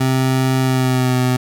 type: tone with pitch glide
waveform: 25% pulse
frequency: 130.9 to 126.59 Hz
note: C3 to B2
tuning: +1 to +43 cents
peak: -10 dBFS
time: 0-1.37 s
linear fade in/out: 10 ms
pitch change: -58 cents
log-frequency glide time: 0.61-1.19 s
effects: none